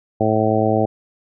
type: harmonic tone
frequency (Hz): 109.1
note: A2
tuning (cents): -14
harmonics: 1 / 2 / 3 / 4 / 5 / 6 / 7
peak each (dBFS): -22 / -22 / -22 / -22 / -22 / -22 / -22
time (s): 0.2-0.86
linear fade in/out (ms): 10
effects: none